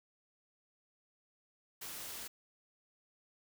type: noise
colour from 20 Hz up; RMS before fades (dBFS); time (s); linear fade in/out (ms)
white; -45; 1.81-2.28; 10
effects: none